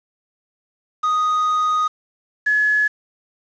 triangle / sine tone pair in turn, 1244.5 / 1701.7 Hz, D#6 / G#6, 0 / +42 cents, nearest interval perfect fourth, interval 542 cents, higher second, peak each -14 dBFS, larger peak neither, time 1.03-1.88 / 2.46-2.88 s, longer first, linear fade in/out 10 ms, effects resampled to 16000 Hz + 7-bit

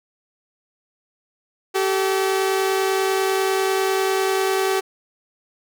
sawtooth tone pair together, 383.8 / 433.9 Hz, G4 / A4, -37 / -24 cents, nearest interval major second, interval 213 cents, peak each -15 / -22 dBFS, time 1.74-4.81 s, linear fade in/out 20 ms, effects none

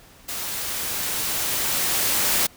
white noise with level ramp, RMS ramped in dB -30 to -20 dBFS, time 0.28-2.47 s, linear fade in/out 10 ms, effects pink hiss -50 dBFS RMS until 2.56 s

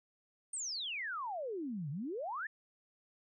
sine exponential two-way sweep, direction down then up, 9020 to 133.7 to 1850 Hz, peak -37 dBFS, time 0.53-2.47 s, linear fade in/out 5 ms, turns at 1.9 s, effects none

